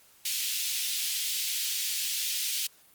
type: high-pass noise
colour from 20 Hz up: pink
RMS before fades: -31 dBFS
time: 0.25-2.67 s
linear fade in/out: 5 ms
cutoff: 2800 Hz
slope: 24 dB/octave
effects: white hiss -59 dBFS RMS until 2.94 s + Opus 48 kbps